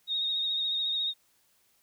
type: tone with vibrato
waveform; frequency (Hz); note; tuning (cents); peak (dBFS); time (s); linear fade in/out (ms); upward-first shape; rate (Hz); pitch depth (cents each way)
sine; 3729; A#7; 0; -27; 0.07-1.14; 50; sine; 14; 31
effects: white hiss -68 dBFS RMS until 1.82 s

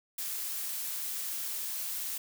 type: noise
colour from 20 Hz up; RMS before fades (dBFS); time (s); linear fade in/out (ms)
blue; -36; 0.18-2.18; 5
effects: none

